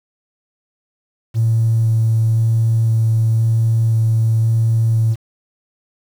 triangle tone with vibrato, 112.7 Hz, A2, 42 cents sharp, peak -8 dBFS, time 1.34-5.16 s, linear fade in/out 50 ms, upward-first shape square, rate 0.97 Hz, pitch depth 8 cents each way, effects tanh soft clip ceiling -9 dBFS + 7-bit

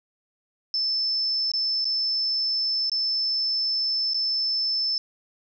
sine tone with dropouts, 5274 Hz, E8, in tune, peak -22 dBFS, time 0.74-4.98 s, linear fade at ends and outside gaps 1 ms, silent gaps 1.517-1.536 / 1.845-1.853 / 2.897-2.917 / 4.135-4.144 s, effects none

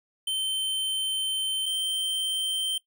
square tone pair in turn, 3098 / 3121 Hz, G7 / G7, -21 / -8 cents, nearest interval unison, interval 13 cents, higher second, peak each -26 dBFS, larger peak neither, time 0.27-1.66 / 1.66-2.78 s, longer first, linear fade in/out 5 ms, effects noise-tail reverb RT60 0.1 s tail -20 dB re dry

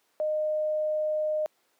sine tone, 614 Hz, D#5, 23 cents flat, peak -24 dBFS, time 0.2-1.46 s, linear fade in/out 0 ms, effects pink hiss -69 dBFS RMS until 1.79 s + high-pass 400 Hz 12 dB/octave

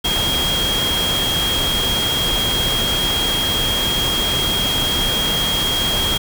sine tone in noise, 3254 Hz, G#7, 36 cents flat, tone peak -18 dBFS, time 0.04-6.18 s, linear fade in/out 10 ms, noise pink, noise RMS -22 dBFS, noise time 0.04-6.18 s, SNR +1 dB, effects none

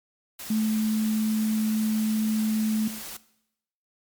sine tone in noise, 217.5 Hz, A3, 20 cents flat, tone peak -21 dBFS, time 0.5-2.88 s, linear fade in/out 5 ms, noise white, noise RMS -38 dBFS, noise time 0.39-3.17 s, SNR +14 dB, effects noise-tail reverb RT60 0.8 s tail -18 dB re dry + MP3 96 kbps

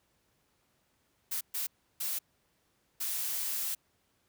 blue noise bursts at uneven times, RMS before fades -34 dBFS, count 4, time 1.31-1.41 / 1.54-1.67 / 2-2.19 / 3-3.75 s, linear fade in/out 10 ms, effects pink hiss -73 dBFS RMS until 4.28 s + high-pass 60 Hz 12 dB/octave

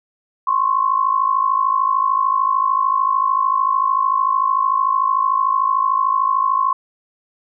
sine tone pair together, 1044.6 / 1098 Hz, C6 / C#6, -3 / -17 cents, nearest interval minor second, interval 86 cents, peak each -17 dBFS, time 0.47-6.73 s, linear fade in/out 5 ms, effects none

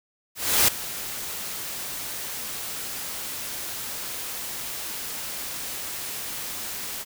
white noise with ADSR envelope, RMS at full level -17 dBFS, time 0.35-7.05 s, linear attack 330 ms, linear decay 6 ms, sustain -16 dB, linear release 39 ms, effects none

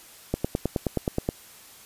click train, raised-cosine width 2 ms, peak -10 dBFS, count 10, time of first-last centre 0.34-1.289 s, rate 9.48 Hz, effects white hiss -49 dBFS RMS until 1.85 s + resampled to 32000 Hz

